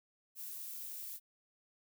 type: noise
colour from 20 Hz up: violet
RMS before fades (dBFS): -45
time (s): 0.35-1.2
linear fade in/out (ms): 50
effects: none